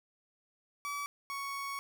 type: tone pair in turn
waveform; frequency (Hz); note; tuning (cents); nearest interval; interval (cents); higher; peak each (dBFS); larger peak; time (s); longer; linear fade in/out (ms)
30% pulse; 1146 / 1112.1; D6 / C#6; -43 / +5; minor second; 52; first; -33 / -34; first; 0.85-1.06 / 1.3-1.79; second; 0
effects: none